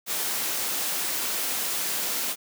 white noise, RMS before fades -28 dBFS, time 0.06-2.36 s, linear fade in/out 50 ms, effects high-pass 200 Hz 12 dB/octave

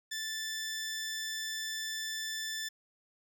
15% pulse tone, 1760 Hz, A6, in tune, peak -29 dBFS, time 0.11-2.69 s, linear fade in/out 10 ms, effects none

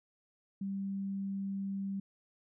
sine tone, 196 Hz, G3, in tune, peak -34 dBFS, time 0.61-2 s, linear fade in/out 5 ms, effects none

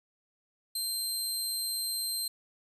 20% pulse tone, 4148 Hz, C8, 16 cents flat, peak -25 dBFS, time 0.75-2.28 s, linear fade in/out 5 ms, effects resampled to 32000 Hz + 11-bit

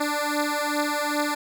10% pulse beating tone pair, 293.7 / 296.2 Hz, D4 / D4, 0 / +15 cents, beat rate 2.5 Hz, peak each -18 dBFS, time 0-1.35 s, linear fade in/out 10 ms, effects none

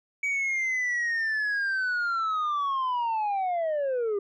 sine linear sweep, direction down, 2278 to 392 Hz, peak -22 dBFS, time 0.23-4.19 s, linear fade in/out 5 ms, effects tanh soft clip ceiling -24 dBFS

